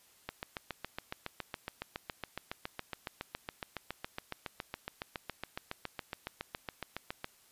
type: click train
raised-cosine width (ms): 0.3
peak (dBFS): -21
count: 51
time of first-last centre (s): 0.29-7.244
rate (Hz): 7.19
effects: white hiss -64 dBFS RMS until 7.51 s + resampled to 32000 Hz